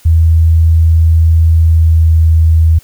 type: tone with pitch glide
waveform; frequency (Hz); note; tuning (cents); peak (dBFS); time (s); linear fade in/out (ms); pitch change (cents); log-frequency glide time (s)
sine; 81.4 to 80.74; E2 to E2; -21 to -35; -4; 0.05-2.79; 10; -14; 1.63-2.13
effects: white hiss -44 dBFS RMS until 2.83 s